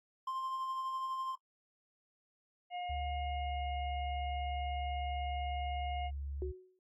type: tone with tremolo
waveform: triangle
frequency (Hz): 1051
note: C6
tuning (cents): +7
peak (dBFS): -33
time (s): 0.27-1.35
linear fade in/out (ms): 5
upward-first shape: sine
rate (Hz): 12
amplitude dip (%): 30
type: harmonic tone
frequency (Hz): 714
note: F5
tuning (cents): +38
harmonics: 1 / 3 / 4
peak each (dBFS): -38 / -49 / -50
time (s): 2.7-6.11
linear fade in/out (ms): 50
type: tone with pitch glide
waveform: sine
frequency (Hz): 71.9 to 69.93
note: D2 to C#2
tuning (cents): -36 to +16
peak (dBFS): -38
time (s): 2.89-6.52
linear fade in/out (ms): 10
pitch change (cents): -48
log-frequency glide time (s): 3.1-3.67
type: tone with exponential decay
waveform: sine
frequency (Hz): 370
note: F#4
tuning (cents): 0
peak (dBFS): -34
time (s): 6.42-6.79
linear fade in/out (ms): 1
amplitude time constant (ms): 80
effects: noise-tail reverb RT60 0.1 s tail -22 dB re dry + AAC 48 kbps

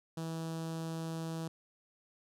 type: tone with notch filter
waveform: sawtooth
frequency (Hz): 163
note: E3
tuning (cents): -19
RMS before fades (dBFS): -39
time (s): 0.17-1.48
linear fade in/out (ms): 5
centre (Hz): 2100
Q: 1.2
effects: low-pass 12000 Hz 12 dB/octave

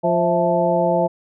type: harmonic tone with a mistuned harmonic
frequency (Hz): 174.6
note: F3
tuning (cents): 0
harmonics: 1 / 2 / 3 / 4 / 5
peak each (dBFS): -23 / -24 / -20 / -19 / -23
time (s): 0.03-1.08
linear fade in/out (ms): 20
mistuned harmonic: 4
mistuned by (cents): -90
effects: none

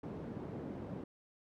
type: band-pass noise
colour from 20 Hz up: white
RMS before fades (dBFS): -44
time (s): 0.03-1.04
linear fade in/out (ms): 5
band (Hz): 110 to 310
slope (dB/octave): 12
effects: none

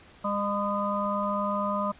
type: harmonic tone with a mistuned harmonic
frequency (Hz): 202.9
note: G#3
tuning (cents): -40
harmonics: 1 / 3 / 5 / 6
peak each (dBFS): -31 / -31 / -31 / -31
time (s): 0.24-1.92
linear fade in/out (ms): 10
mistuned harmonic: 6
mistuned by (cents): +23
effects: pink hiss -53 dBFS RMS until 1.99 s + resampled to 8000 Hz

